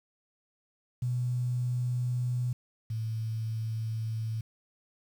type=tone pair in turn; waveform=sine; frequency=123.47 / 111.63 Hz; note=B2 / A2; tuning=0 / +25 cents; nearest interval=major second; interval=175 cents; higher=first; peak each=-27 / -30 dBFS; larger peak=first; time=1.02-2.53 / 2.9-4.41 s; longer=neither; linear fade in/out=5 ms; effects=9-bit